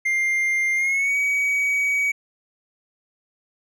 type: tone with pitch glide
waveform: triangle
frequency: 2100 to 2264 Hz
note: C7 to C#7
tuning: +6 to +36 cents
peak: -17 dBFS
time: 0.05-2.12 s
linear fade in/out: 10 ms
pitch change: +130 cents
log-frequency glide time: 0.75-1.16 s
effects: none